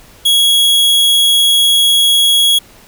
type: tone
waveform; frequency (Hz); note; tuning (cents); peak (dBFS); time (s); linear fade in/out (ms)
45% pulse; 3328; G#7; +3; -7; 0.25-2.59; 10
effects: pink hiss -42 dBFS RMS until 2.87 s